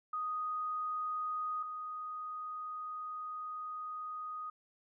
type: tone pair in turn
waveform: sine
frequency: 1244.5 / 1244.5 Hz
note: D#6 / D#6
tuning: 0 / 0 cents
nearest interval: unison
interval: 0 cents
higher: neither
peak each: -34 / -39 dBFS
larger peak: first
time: 0.13-1.63 / 1.63-4.5 s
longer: second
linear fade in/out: 5 ms
effects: none